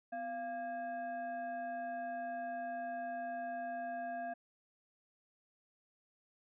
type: tone with frequency modulation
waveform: sine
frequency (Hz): 691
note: F5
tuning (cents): -19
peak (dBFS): -38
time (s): 0.12-4.34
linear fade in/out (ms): 10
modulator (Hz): 942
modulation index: 0.61
effects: none